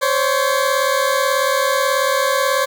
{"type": "tone pair together", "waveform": "20% pulse", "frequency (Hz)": [524, 562.3], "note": ["C5", "C#5"], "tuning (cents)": [2, 25], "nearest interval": "minor second", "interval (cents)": 123, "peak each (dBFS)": -13, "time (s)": [0.01, 2.66], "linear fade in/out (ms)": 20, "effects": ["8-bit"]}